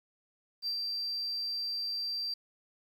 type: tone with ADSR envelope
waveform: sine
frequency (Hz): 4699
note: D8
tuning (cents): 0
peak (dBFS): -28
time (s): 0.62-2.34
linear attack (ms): 52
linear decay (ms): 80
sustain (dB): -3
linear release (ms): 5
effects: tanh soft clip ceiling -29 dBFS + 10-bit